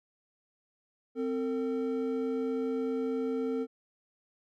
triangle tone pair together, 260.1 / 452.4 Hz, C4 / A4, -10 / +48 cents, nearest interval minor seventh, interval 958 cents, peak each -30 / -30 dBFS, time 1.15-3.67 s, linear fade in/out 50 ms, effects none

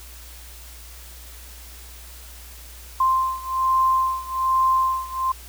sine beating tone pair, 1046.5 / 1047.7 Hz, C6 / C6, 0 / +2 cents, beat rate 1.2 Hz, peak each -20 / -22 dBFS, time 3-5.32 s, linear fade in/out 5 ms, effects added 60 Hz sine -41 dBFS peak until 5.48 s + white hiss -44 dBFS RMS until 5.48 s

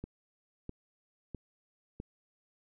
click train, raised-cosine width 3 ms, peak -27 dBFS, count 4, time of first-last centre 0.04-2.001 s, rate 1.53 Hz, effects none

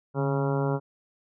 harmonic tone with a mistuned harmonic, 137.8 Hz, C#3, 10 cents flat, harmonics 1 / 2 / 3 / 4 / 5 / 6 / 7 / 8 / 9 / 10, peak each -26 / -32 / -30 / -33 / -39 / -38 / -37 / -42 / -45 / -40 dBFS, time 0.14-0.8 s, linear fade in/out 50 ms, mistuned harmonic 1, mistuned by +65 cents, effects none

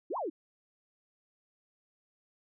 sine exponential two-way sweep, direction up then down, 277.2 to 1108.7 to 277.2 Hz, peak -32 dBFS, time 0.1-0.3 s, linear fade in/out 10 ms, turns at 0.17 s, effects none

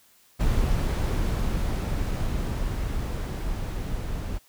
brown noise with level ramp, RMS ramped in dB -23 to -31 dBFS, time 0.39-4.39 s, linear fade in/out 20 ms, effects white hiss -59 dBFS RMS until 4.48 s

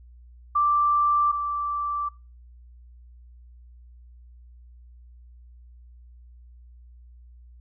sine tone pair in turn, 1174.7 / 1168.2 Hz, D6 / D6, 0 / -10 cents, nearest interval unison, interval 10 cents, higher first, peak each -18 / -25 dBFS, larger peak first, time 0.55-1.32 / 1.32-2.09 s, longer neither, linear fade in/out 10 ms, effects noise-tail reverb RT60 0.3 s tail -21 dB re dry + added 60 Hz sine -46 dBFS peak until 7.6 s

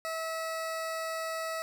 20% pulse tone, 648 Hz, E5, 30 cents flat, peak -28 dBFS, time 0.05-1.62 s, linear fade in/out 0 ms, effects none

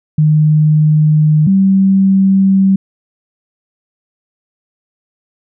sine tone pair in turn, 153.2 / 193.02 Hz, D#3 / G3, -27 / -27 cents, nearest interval major third, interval 400 cents, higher second, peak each -6 dBFS, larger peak neither, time 0.18-1.47 / 1.47-2.76 s, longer neither, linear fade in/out 5 ms, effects none

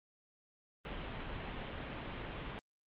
pink low-pass noise, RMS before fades -43 dBFS, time 0.85-2.59 s, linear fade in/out 0 ms, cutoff 3400 Hz, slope 48 dB/octave, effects Opus 32 kbps

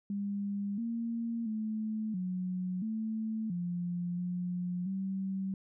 sine tone with pitch steps, 201.3 / 231.4 / 217.1 / 183 / 219.9 / 175.5 / 178.4 / 192.1 Hz, G3 / A#3 / A3 / F#3 / A3 / F3 / F3 / G3, +46 / -13 / -23 / -19 / -1 / +9 / +37 / -35 cents, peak -32 dBFS, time 0.1-5.54 s, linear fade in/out 2 ms, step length 680 ms, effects none

